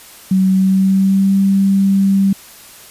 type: tone with pitch glide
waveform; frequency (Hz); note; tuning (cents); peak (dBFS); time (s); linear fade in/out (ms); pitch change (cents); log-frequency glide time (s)
sine; 188.9 to 195.34; F#3 to G3; +36 to -6; -9; 0.31-2.33; 5; +58; 0.48-1.36
effects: white hiss -39 dBFS RMS until 2.9 s + resampled to 32000 Hz